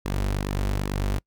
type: tone with flanger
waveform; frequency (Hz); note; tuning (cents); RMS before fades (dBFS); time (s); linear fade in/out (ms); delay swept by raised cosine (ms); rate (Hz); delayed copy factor
sawtooth; 49; G1; 0; -26; 0.05-1.19; 10; 1.3 to 7; 2.4; -0.5
effects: noise-tail reverb RT60 0.1 s tail -26 dB re dry